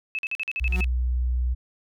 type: tone bursts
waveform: sine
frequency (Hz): 2600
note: E7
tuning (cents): -24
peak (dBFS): -25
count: 9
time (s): 0.15-0.843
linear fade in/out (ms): 0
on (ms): 37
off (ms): 45
type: tone with exponential growth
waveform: 35% pulse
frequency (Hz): 183.2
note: F#3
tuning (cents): -17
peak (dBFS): -24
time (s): 0.6-0.81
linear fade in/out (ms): 5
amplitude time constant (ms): 44
type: tone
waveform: sine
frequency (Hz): 61.74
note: B1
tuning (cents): 0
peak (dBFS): -21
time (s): 0.6-1.55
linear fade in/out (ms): 20
effects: none